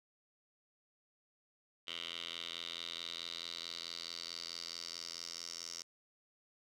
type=tone with band-pass filter sweep; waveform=10% pulse; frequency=84.6 Hz; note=E2; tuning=45 cents sharp; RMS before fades=-45 dBFS; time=1.87-5.83 s; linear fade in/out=10 ms; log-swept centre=3200 to 5600 Hz; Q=5; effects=none